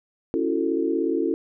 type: chord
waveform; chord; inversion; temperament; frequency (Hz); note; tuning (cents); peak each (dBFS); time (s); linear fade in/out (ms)
sine; F# minor seventh; second; just; 277.5 / 333 / 370 / 444; C#4 / E4 / F#4 / A4; +2 / +18 / 0 / +16; -27 / -24 / -28 / -27; 0.34-1.34; 0
effects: none